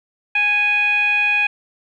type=tone with low-pass filter; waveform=15% pulse; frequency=828 Hz; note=G#5; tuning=5 cents flat; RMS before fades=-17 dBFS; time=0.35-1.47 s; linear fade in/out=5 ms; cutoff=2400 Hz; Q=8.1; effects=none